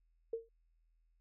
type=tone with exponential decay; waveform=sine; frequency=456.5 Hz; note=A#4; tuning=36 cents flat; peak=-32 dBFS; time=0.33-0.49 s; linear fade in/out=5 ms; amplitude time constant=34 ms; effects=added 41 Hz sine -70 dBFS peak until 1.2 s